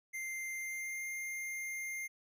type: tone with pitch glide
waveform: square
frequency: 2093 to 2110 Hz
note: C7 to C7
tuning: 0 to +14 cents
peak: -39 dBFS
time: 0.13-2.08 s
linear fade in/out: 20 ms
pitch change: +14 cents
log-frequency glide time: 0.54-1.05 s
effects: none